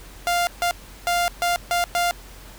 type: tone bursts at uneven times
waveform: sawtooth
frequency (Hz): 698.5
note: F5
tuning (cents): 0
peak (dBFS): -15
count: 6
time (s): 0.27-0.47 / 0.62-0.71 / 1.07-1.28 / 1.42-1.56 / 1.71-1.84 / 1.95-2.11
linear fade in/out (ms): 0
effects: added 45 Hz sine -42 dBFS peak until 2.58 s + pink hiss -45 dBFS RMS until 2.58 s